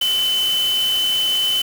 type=tone in noise; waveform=sine; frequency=3031 Hz; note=F#7; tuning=41 cents sharp; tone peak=-16 dBFS; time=0.01-1.62 s; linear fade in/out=5 ms; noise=white; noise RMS=-29 dBFS; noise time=0.01-1.62 s; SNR=+10 dB; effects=none